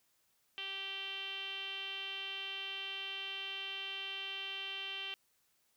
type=tone with low-pass filter; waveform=5% pulse; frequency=390 Hz; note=G4; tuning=9 cents flat; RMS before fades=-42 dBFS; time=0.58-5.14 s; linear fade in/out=0 ms; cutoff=3000 Hz; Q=9.3; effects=white hiss -75 dBFS RMS until 5.76 s